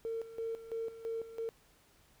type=tone with tremolo; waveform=triangle; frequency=454.3 Hz; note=A#4; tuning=45 cents flat; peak=-31 dBFS; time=0.05-1.49 s; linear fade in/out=0 ms; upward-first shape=square; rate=3 Hz; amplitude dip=80%; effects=tanh soft clip ceiling -32 dBFS + pink hiss -66 dBFS RMS until 2.2 s